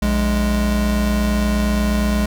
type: tone pair together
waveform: square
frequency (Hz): 59.75 / 207.7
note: A#1 / G#3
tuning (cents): +43 / 0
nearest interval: octave + minor seventh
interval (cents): 2157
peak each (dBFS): -19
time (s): 0.02-2.26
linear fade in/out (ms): 5
effects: none